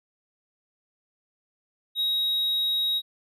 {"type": "tone", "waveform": "triangle", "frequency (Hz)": 3800, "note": "A#7", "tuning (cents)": 33, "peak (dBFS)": -21, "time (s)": [1.95, 3.02], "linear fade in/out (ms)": 50, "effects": []}